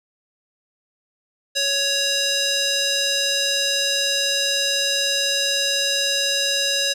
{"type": "tone with band-pass filter", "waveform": "square", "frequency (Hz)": 558, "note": "C#5", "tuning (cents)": 11, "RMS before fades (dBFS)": -21, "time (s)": [1.55, 6.94], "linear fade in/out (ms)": 20, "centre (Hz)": 4800, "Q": 1.7, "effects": []}